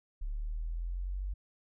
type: linear sweep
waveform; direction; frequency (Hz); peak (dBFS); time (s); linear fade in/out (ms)
sine; up; 35.1 to 49; -33; 0.21-1.34; 10
effects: none